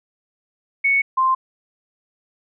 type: tone pair in turn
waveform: sine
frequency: 2217 / 1046.3 Hz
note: C#7 / C6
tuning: 0 / 0 cents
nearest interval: octave + minor second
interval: 1300 cents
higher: first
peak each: -14 / -14 dBFS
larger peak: neither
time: 0.84-1.02 / 1.17-1.35 s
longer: neither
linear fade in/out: 10 ms
effects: none